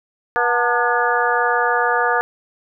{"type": "harmonic tone with a mistuned harmonic", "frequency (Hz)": 241.6, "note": "B3", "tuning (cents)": -38, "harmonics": [2, 3, 4, 5, 6, 7], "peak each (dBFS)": [-22, -22, -22, -22, -22, -22], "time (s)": [0.36, 2.21], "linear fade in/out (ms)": 0, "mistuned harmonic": 4, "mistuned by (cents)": -120, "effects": []}